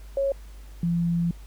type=tone pair in turn; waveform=sine; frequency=550 / 170.56 Hz; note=C#5 / F3; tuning=-14 / -41 cents; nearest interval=octave + minor sixth; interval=2027 cents; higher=first; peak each=-21 dBFS; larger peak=neither; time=0.17-0.32 / 0.83-1.31 s; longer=second; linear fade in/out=2 ms; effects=added 50 Hz sine -40 dBFS peak until 1.46 s + pink hiss -55 dBFS RMS until 1.46 s